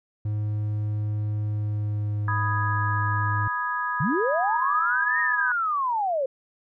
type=tone with pitch glide; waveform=triangle; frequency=105.5 to 103.69 Hz; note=G#2 to G#2; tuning=+28 to -2 cents; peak=-22 dBFS; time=0.25-3.48 s; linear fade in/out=5 ms; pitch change=-30 cents; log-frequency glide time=1.45-2.53 s
type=chord; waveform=sine; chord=G# minor; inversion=first; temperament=equal; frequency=987.8 / 1244.5 / 1661.2 Hz; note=B5 / D#6 / G#6; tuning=0 / 0 / 0 cents; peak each=-29 dBFS; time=2.28-5.52 s; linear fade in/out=2 ms
type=linear two-way sweep; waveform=sine; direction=up then down; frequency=116.54 to 1877 to 509 Hz; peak=-22 dBFS; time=4-6.26 s; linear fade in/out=5 ms; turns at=5.2 s
effects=none